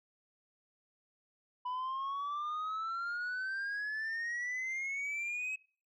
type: exponential sweep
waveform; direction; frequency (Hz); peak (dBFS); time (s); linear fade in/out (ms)
sine; up; 987.8 to 2565; -32; 1.65-5.56; 10
effects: noise-tail reverb RT60 0.4 s tail -24 dB re dry + tanh soft clip ceiling -34 dBFS